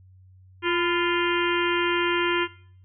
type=harmonic tone with a mistuned harmonic; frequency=349.2 Hz; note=F4; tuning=in tune; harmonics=1 / 3 / 4 / 5 / 6 / 7 / 8 / 9; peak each=-24 / -29 / -30 / -31 / -32 / -32 / -33 / -34 dBFS; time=0.62-2.48 s; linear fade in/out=50 ms; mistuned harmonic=3; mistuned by=-62 cents; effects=noise-tail reverb RT60 0.6 s tail -19 dB re dry + added 93 Hz sine -49 dBFS peak until 2.84 s